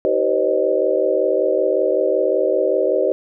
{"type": "tone cluster", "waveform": "sine", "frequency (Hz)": [319.9, 386.1, 492.7, 538, 616], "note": ["D#4", "G4", "B4", "C5", "D#5"], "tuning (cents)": [48, -26, -4, 48, -17], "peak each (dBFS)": [-27, -20, -21, -20, -21], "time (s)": [0.05, 3.12], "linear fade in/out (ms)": 0, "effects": []}